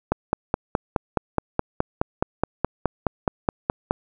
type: click train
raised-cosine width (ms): 1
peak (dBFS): -5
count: 19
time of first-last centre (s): 0.12-3.909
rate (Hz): 4.75
effects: none